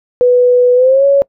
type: tone with pitch glide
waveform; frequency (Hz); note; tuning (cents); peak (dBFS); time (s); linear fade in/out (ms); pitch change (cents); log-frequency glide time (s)
sine; 493.9 to 557.6; B4 to C#5; 0 to +10; -5; 0.21-1.22; 0; +210; 0.75-1.05
effects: noise-tail reverb RT60 0.1 s tail -24 dB re dry